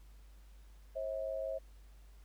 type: tone pair together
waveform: sine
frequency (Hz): 538 / 643.9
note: C5 / E5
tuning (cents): +48 / -41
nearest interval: minor third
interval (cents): 311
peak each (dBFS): -38 / -39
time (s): 0.95-1.59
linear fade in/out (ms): 20
effects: added 50 Hz sine -54 dBFS peak until 2.24 s + pink hiss -69 dBFS RMS until 2.24 s